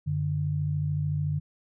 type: tone pair together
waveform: sine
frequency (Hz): 94.18 / 147.9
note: F#2 / D3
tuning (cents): +31 / +13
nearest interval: minor sixth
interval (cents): 782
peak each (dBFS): -31 / -26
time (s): 0.06-1.4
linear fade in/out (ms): 20
effects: none